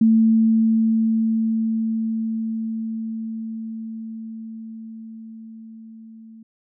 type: tone with level ramp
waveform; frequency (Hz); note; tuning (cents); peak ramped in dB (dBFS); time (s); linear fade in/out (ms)
sine; 223.3; A3; +26; -11 to -40; 0.01-6.43; 5
effects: none